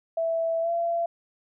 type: tone with pitch glide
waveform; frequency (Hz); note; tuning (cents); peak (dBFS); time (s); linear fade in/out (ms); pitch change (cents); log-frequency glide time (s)
sine; 659.3 to 679.4; E5 to F5; 0 to -48; -23; 0.17-1.06; 5; +52; 0.61-0.7
effects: none